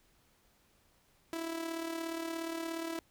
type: tone with amplitude modulation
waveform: sawtooth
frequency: 329.6 Hz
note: E4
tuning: in tune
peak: -30 dBFS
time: 1.33-2.99 s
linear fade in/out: 0 ms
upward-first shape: sine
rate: 37 Hz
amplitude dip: 55%
effects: pink hiss -69 dBFS RMS until 3.1 s